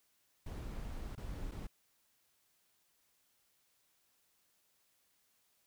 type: noise with dropouts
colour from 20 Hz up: brown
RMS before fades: -43 dBFS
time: 0.46-1.67 s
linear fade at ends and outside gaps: 5 ms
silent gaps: 1.153-1.176 / 1.513-1.517 s
effects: white hiss -75 dBFS RMS until 5.66 s